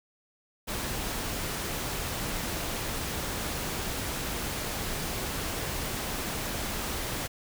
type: noise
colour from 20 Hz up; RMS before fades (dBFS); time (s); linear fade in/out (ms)
pink; -33; 0.67-7.28; 20
effects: none